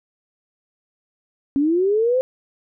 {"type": "linear sweep", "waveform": "sine", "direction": "up", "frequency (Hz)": [270, 526], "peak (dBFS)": -15, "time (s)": [1.56, 2.21], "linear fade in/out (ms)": 0, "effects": []}